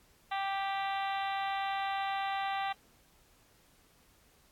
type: harmonic tone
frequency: 392 Hz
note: G4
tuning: in tune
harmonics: 2 / 3 / 4 / 5 / 6 / 7 / 8 / 9 / 10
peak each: -33 / -40 / -44 / -42 / -47 / -47 / -49 / -48 / -50 dBFS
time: 0.31-2.73 s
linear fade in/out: 10 ms
effects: pink hiss -65 dBFS RMS until 4.51 s + AAC 64 kbps